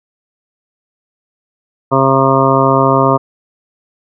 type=harmonic tone; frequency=134.6 Hz; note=C3; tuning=49 cents sharp; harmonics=1 / 2 / 3 / 4 / 5 / 7 / 8 / 9; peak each=-16 / -16 / -16 / -16 / -16 / -16 / -16 / -16 dBFS; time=1.91-3.18 s; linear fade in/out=20 ms; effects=none